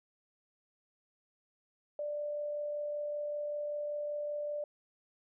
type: tone with amplitude modulation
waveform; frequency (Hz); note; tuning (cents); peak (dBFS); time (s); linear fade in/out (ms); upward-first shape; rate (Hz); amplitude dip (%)
sine; 590; D5; +8; -33; 1.99-4.64; 2; sine; 45.2; 25
effects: none